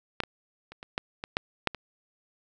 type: clicks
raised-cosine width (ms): 0.3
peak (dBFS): -10 / -19 / -28 / -25 / -12 / -18 / -9 / -7 / -21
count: 9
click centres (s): 0.203 / 0.236 / 0.72 / 0.829 / 0.979 / 1.239 / 1.369 / 1.673 / 1.747
effects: none